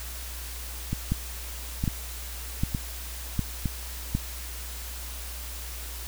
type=two click trains; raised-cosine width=5 ms; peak=-12 / -14 dBFS; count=5 / 4; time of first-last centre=1.12-4.15 / 0.93-3.657 s; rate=1.32 / 1.1 Hz; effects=added 60 Hz sine -37 dBFS peak until 6.07 s + white hiss -40 dBFS RMS until 6.07 s